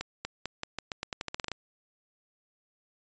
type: accelerating click train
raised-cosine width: 0.2 ms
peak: -16 dBFS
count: 15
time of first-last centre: 0.01-1.517 s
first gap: 240 ms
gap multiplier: 0.86
effects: resampled to 16000 Hz